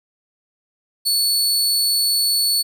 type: tone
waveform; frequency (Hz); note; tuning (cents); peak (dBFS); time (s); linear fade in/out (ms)
sawtooth; 4435; C#8; 0; -13; 1.05-2.63; 20
effects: none